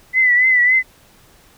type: tone with vibrato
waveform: sine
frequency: 2001 Hz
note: B6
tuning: 22 cents sharp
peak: -10 dBFS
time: 0.13-0.83 s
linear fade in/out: 50 ms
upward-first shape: triangle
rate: 3.6 Hz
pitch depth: 67 cents each way
effects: pink hiss -50 dBFS RMS until 1.57 s